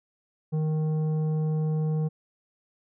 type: tone with tanh clipping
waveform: triangle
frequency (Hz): 155.56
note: D#3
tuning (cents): 0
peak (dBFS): -25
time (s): 0.52-2.09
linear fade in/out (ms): 20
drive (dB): 13
effects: none